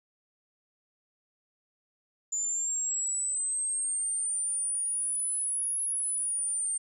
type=linear two-way sweep; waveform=sine; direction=up then down; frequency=7050 to 10548 to 8700 Hz; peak=-26 dBFS; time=2.32-6.78 s; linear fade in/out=10 ms; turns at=5.83 s; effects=tanh soft clip ceiling -26 dBFS